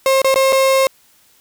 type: tone with dropouts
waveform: 35% pulse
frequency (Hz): 534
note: C5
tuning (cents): +35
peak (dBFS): -9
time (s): 0.06-0.87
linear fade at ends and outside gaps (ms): 1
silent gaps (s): 0.218-0.245 / 0.343-0.358 / 0.524-0.528
effects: white hiss -53 dBFS RMS until 1.4 s